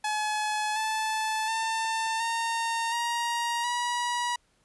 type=tone with pitch steps; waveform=sawtooth; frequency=851 / 872.9 / 895.4 / 918.4 / 942.1 / 966.3 Hz; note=G#5 / A5 / A5 / A#5 / A#5 / B5; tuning=+42 / -14 / +30 / -26 / +18 / -38 cents; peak=-23 dBFS; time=0.04-4.36 s; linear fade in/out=5 ms; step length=720 ms; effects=pink hiss -68 dBFS RMS until 4.64 s + resampled to 24000 Hz